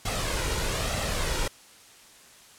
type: noise with flanger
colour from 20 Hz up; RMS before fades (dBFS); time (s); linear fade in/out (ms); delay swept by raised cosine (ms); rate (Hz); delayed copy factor
pink; -28; 0.05-1.48; 5; 1.5 to 2.12; 1.1; +0.5
effects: white hiss -52 dBFS RMS until 2.58 s + low-pass 10000 Hz 12 dB/octave